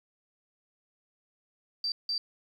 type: tone bursts at uneven times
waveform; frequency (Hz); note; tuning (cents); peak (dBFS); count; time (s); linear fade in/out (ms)
sine; 4673; D8; -9; -28; 2; 1.84-1.92 / 2.09-2.18; 2
effects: 10-bit